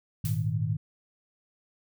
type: chord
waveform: sine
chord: Ab suspended second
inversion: none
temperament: equal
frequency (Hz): 103.83 / 116.54 / 155.56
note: Ab2 / Bb2 / Eb3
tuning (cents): 0 / 0 / 0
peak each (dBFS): -30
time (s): 0.24-0.77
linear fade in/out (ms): 5
type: noise with exponential decay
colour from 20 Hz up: blue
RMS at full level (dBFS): -35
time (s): 0.25-0.54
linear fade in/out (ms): 1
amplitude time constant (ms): 62
effects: none